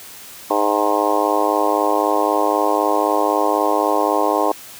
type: harmonic tone with a mistuned harmonic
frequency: 103.9 Hz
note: G#2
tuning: 1 cent sharp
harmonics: 3 / 4 / 5 / 6 / 7 / 8 / 9 / 10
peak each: -23 / -23 / -23 / -23 / -23 / -23 / -23 / -23 dBFS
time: 0.5-4.52 s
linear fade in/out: 5 ms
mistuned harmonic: 10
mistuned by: +42 cents
effects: white hiss -38 dBFS RMS until 4.79 s + high-pass 60 Hz 12 dB/octave